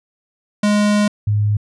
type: tone pair in turn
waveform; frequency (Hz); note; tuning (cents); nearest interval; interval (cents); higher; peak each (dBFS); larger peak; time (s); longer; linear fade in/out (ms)
square / sine; 207.7 / 104.54; G#3 / G#2; 0 / +12; octave; 1188; first; -13; neither; 0.63-1.08 / 1.27-1.57; first; 5
effects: resampled to 22050 Hz